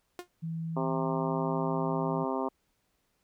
sawtooth tone with exponential decay, 355.5 Hz, F4, 31 cents sharp, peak -30 dBFS, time 0.19-0.28 s, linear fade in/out 1 ms, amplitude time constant 19 ms
sine tone, 163.5 Hz, E3, 14 cents flat, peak -32 dBFS, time 0.42-2.25 s, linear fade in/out 20 ms
harmonic tone, 132.3 Hz, C3, 20 cents sharp, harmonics 2 / 3 / 4 / 5 / 6 / 7 / 8 / 9, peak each -34 / -35 / -38 / -37 / -40 / -37 / -39 / -43 dBFS, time 0.76-2.49 s, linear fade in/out 10 ms
effects pink hiss -75 dBFS RMS until 3.23 s

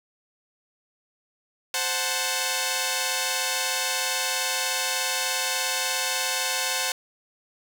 5% pulse chord, F# diminished, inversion second, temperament equal, 523.3 / 740 / 880 Hz, C5 / F#5 / A5, 0 / 0 / 0 cents, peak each -17 dBFS, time 1.74-6.92 s, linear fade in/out 2 ms, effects none

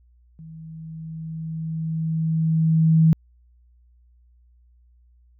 sine tone with level ramp, 160.6 Hz, E3, 45 cents flat, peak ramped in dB -38 to -11 dBFS, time 0.39-3.13 s, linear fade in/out 0 ms, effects added 60 Hz sine -53 dBFS peak until 5.39 s

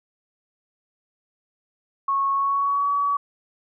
sine tone with pitch glide, 1100 to 1136.2 Hz, C#6 to C#6, -14 to +42 cents, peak -19 dBFS, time 2.08-3.17 s, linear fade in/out 5 ms, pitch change +56 cents, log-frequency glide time 2.32-2.9 s, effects none

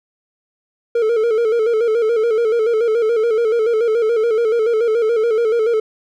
triangle tone with vibrato, 452.8 Hz, A4, 50 cents sharp, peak -11 dBFS, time 0.95-5.8 s, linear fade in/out 5 ms, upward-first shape square, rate 7 Hz, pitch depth 68 cents each way, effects none

